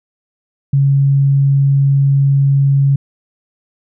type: tone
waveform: sine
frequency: 138.59 Hz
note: C#3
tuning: in tune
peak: -8 dBFS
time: 0.73-2.96 s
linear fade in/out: 5 ms
effects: none